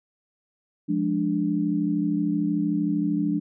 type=chord; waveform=sine; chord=D diminished; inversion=first; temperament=equal; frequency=174.61 / 207.7 / 293.7 Hz; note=F3 / Ab3 / D4; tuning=0 / 0 / 0 cents; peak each=-27 / -27 / -24 dBFS; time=0.88-3.4 s; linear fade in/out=20 ms; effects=none